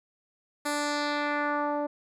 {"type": "tone with low-pass filter sweep", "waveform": "10% pulse", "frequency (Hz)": 293.1, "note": "D4", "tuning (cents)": -3, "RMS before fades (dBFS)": -29, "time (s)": [0.65, 1.87], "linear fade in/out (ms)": 10, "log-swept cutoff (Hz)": [12000, 620], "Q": 1.5, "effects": []}